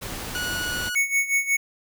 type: noise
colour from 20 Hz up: pink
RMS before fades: -33 dBFS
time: 0.01-0.9 s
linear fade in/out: 20 ms
type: tone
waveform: sawtooth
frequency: 1462 Hz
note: F#6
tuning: 21 cents flat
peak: -23 dBFS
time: 0.35-0.95 s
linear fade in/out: 0 ms
type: tone with tremolo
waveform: square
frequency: 2217 Hz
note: C#7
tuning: in tune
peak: -18 dBFS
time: 0.95-1.57 s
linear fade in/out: 10 ms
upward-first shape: sine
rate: 5.5 Hz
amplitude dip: 80%
effects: none